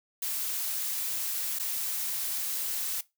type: noise with dropouts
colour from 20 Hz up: blue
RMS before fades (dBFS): -32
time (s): 0.22-3.01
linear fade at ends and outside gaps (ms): 5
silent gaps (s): 1.589-1.596
effects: noise-tail reverb RT60 0.2 s tail -19 dB re dry